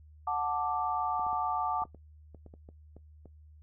sine chord, D major, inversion first, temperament just, 734.2 / 881 / 1174.7 Hz, F#5 / A5 / D6, -14 / +2 / 0 cents, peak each -33 dBFS, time 0.27-1.84 s, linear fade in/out 5 ms
clicks, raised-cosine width 2 ms, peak -37 dBFS, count 12, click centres 1.196 / 1.266 / 1.33 / 1.82 / 1.853 / 1.947 / 2.347 / 2.463 / 2.539 / 2.689 / 2.966 / 3.257 s
effects noise-tail reverb RT60 0.1 s tail -17 dB re dry + added 76 Hz sine -52 dBFS peak until 3.62 s

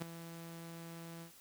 sawtooth tone with ADSR envelope, 166.9 Hz, E3, 22 cents sharp, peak -31 dBFS, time 0-1.32 s, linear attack 21 ms, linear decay 6 ms, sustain -12 dB, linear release 100 ms, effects white hiss -60 dBFS RMS until 1.4 s

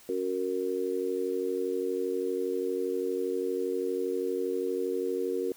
sine chord, F# major, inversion second, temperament just, 277.5 / 370 / 462.5 Hz, C#4 / F#4 / A#4, +2 / 0 / -14 cents, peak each -36 / -31 / -31 dBFS, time 0.09-5.52 s, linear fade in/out 2 ms, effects white hiss -55 dBFS RMS until 5.56 s

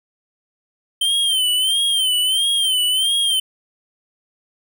square tone with vibrato, 3114 Hz, G7, 12 cents flat, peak -16 dBFS, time 1.01-3.4 s, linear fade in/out 5 ms, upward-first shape sine, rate 1.5 Hz, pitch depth 89 cents each way, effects none

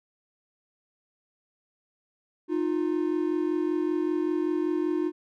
triangle tone pair together, 308.9 / 354.1 Hz, D#4 / F4, -12 / +24 cents, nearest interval major second, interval 236 cents, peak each -25 dBFS, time 2.48-5.12 s, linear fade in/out 50 ms, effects none

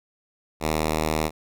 5% pulse tone, 78 Hz, D#2, 5 cents sharp, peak -11 dBFS, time 0.6-1.31 s, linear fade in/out 50 ms, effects none

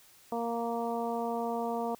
harmonic tone, 233.1 Hz, A#3, in tune, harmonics 1 / 2 / 3 / 4 / 5, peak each -36 / -35 / -35 / -38 / -44 dBFS, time 0.32-1.95 s, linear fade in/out 2 ms, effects white hiss -59 dBFS RMS until 1.99 s

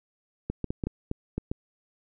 clicks, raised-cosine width 3 ms, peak -16 dBFS, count 8, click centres 0.5 / 0.643 / 0.705 / 0.838 / 0.87 / 1.114 / 1.38 / 1.515 s, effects none

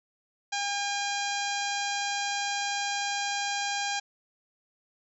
harmonic tone, 807 Hz, G#5, 50 cents flat, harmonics 1 / 2 / 3 / 4 / 5 / 6 / 7 / 8 / 9, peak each -32 / -35 / -37 / -38 / -39 / -40 / -40 / -41 / -42 dBFS, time 0.52-4 s, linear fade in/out 10 ms, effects none

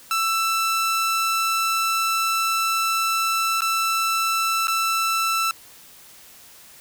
sawtooth tone with dropouts, 1328 Hz, E6, 12 cents sharp, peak -16 dBFS, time 0.11-5.51 s, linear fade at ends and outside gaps 1 ms, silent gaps 3.607-3.619 / 4.671-4.681 s, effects white hiss -47 dBFS RMS until 6.8 s

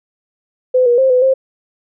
sine tone with pitch steps, 508 / 480.5 / 528 / 503 / 529 Hz, B4 / B4 / C5 / B4 / C5, +49 / -48 / +16 / +32 / +19 cents, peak -8 dBFS, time 0.74-1.34 s, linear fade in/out 10 ms, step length 120 ms, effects none

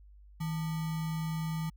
sine tone with sample-and-hold, 160 Hz, D#3, 49 cents sharp, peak -31 dBFS, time 0.4-1.7 s, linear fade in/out 10 ms, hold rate 1050 Hz, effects added 50 Hz sine -52 dBFS peak until 1.76 s

